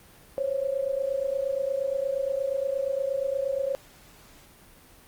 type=tone pair together; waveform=sine; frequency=525.9 / 554.4 Hz; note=C5 / C#5; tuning=+9 / 0 cents; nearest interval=minor second; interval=91 cents; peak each=-29 / -27 dBFS; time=0.38-3.75 s; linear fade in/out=0 ms; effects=pink hiss -53 dBFS RMS until 5.07 s + Opus 32 kbps